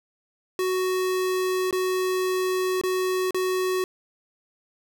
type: tone with dropouts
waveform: square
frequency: 371 Hz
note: F#4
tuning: 5 cents sharp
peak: -23 dBFS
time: 0.59-3.84 s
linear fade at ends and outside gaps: 1 ms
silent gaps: 1.71-1.727 / 2.813-2.836 / 3.308-3.345 s
effects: none